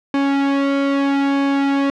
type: tone with flanger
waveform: sawtooth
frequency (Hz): 277.7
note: C#4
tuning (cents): +3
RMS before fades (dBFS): -17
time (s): 0.14-1.9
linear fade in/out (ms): 2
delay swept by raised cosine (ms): 1.5 to 2.48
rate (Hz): 0.78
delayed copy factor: -0.75
effects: low-pass 3000 Hz 12 dB/octave